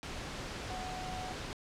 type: tone in noise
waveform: sine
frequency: 740 Hz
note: F#5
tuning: in tune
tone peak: -41 dBFS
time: 0.7-1.32 s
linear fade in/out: 0 ms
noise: pink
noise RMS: -41 dBFS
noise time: 0.03-1.53 s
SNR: -3 dB
effects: low-pass 6000 Hz 12 dB/octave